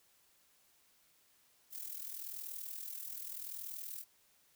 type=noise with amplitude modulation; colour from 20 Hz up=violet; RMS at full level=-42 dBFS; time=1.7-4.05 s; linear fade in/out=50 ms; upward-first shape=sine; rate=40.8 Hz; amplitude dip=65%; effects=white hiss -70 dBFS RMS until 4.55 s